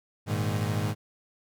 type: chord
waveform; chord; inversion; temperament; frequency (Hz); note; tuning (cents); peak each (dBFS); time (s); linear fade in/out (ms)
35% pulse; Ab suspended second; none; equal with one note detuned; 102.99 / 116.54 / 155.56; Ab2 / Bb2 / Eb3; -14 / 0 / 0; -27 / -30 / -31; 0.26-0.95; 50
effects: none